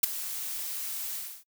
blue noise with ADSR envelope, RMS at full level -18 dBFS, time 0.03-1.44 s, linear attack 8 ms, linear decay 11 ms, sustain -17 dB, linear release 300 ms, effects noise-tail reverb RT60 0.1 s tail -26 dB re dry

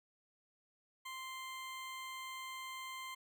20% pulse tone, 1046 Hz, C6, 1 cent flat, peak -39 dBFS, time 1.05-3.15 s, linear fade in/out 10 ms, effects none

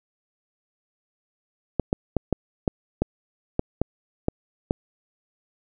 clicks, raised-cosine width 2 ms, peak -7 dBFS, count 10, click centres 1.797 / 1.929 / 2.167 / 2.327 / 2.678 / 3.02 / 3.594 / 3.816 / 4.284 / 4.709 s, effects none

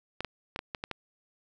clicks, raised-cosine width 0.3 ms, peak -18 dBFS, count 7, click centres 0.206 / 0.247 / 0.561 / 0.591 / 0.748 / 0.839 / 0.913 s, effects none

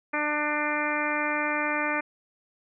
harmonic tone, 298.3 Hz, D4, 27 cents sharp, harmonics 1 / 2 / 3 / 4 / 5 / 6 / 7 / 8, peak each -33 / -33 / -33 / -33 / -33 / -33 / -33 / -33 dBFS, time 0.13-2.01 s, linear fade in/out 10 ms, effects none

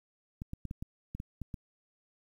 clicks, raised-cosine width 5 ms, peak -26 dBFS, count 9, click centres 0.419 / 0.534 / 0.653 / 0.711 / 0.825 / 1.15 / 1.201 / 1.417 / 1.542 s, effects 10-bit

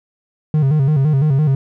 triangle tone with vibrato, 144 Hz, D3, 34 cents flat, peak -9 dBFS, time 0.54-1.55 s, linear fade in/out 2 ms, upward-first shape square, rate 5.9 Hz, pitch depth 110 cents each way, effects none

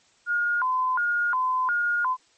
sine tone with vibrato, 1207 Hz, D6, 47 cents sharp, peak -21 dBFS, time 0.26-2.17 s, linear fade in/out 50 ms, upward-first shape square, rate 1.4 Hz, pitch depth 290 cents each way, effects white hiss -61 dBFS RMS until 2.37 s + MP3 32 kbps

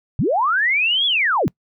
sine linear two-way sweep, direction up then down, 92.5 to 3442 to 92.5 Hz, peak -15 dBFS, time 0.19-1.48 s, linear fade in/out 0 ms, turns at 1.06 s, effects noise-tail reverb RT60 0.1 s tail -25 dB re dry

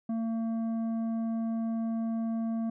triangle tone with tanh clipping, 226.5 Hz, A#3, 50 cents flat, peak -30 dBFS, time 0.09-2.7 s, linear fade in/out 5 ms, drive 12 dB, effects none

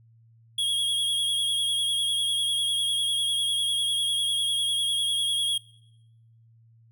square tone with vibrato, 3300 Hz, G#7, 12 cents flat, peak -24 dBFS, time 0.58-5.58 s, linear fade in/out 5 ms, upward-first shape square, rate 10 Hz, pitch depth 25 cents each way, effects noise-tail reverb RT60 1.0 s tail -25 dB re dry + added 114 Hz sine -54 dBFS peak until 6.91 s

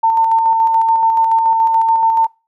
sine tone with tremolo, 902 Hz, A5, 43 cents sharp, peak -8 dBFS, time 0.03-2.27 s, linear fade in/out 10 ms, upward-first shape square, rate 7 Hz, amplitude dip 30%, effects noise-tail reverb RT60 0.3 s tail -24 dB re dry

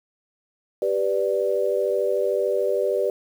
sine chord, G major, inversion none, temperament equal, 392 / 493.9 / 587.3 Hz, G4 / B4 / D5, 0 / 0 / 0 cents, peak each -24 dBFS, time 0.82-3.1 s, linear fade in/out 2 ms, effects 8-bit

